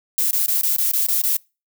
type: noise bursts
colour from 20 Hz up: violet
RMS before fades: -19 dBFS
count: 8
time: 0.18-1.367 s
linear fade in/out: 0 ms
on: 130 ms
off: 21 ms
effects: noise-tail reverb RT60 0.3 s tail -26 dB re dry